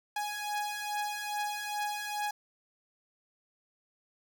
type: beating tone pair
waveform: sawtooth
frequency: 830.6 / 833 Hz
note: G#5 / G#5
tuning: 0 / +5 cents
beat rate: 2.4 Hz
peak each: -34 / -31 dBFS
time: 0.16-2.31 s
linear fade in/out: 5 ms
effects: none